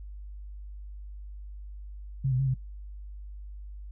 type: tone with pitch steps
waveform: sine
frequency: 134.3 / 127.3 / 135.5 / 130.2 Hz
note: C3 / C3 / C#3 / C3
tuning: +46 / -47 / -39 / -8 cents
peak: -23 dBFS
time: 2.24-2.544 s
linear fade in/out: 10 ms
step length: 76 ms
effects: noise-tail reverb RT60 0.2 s tail -25 dB re dry + added 50 Hz sine -39 dBFS peak until 3.91 s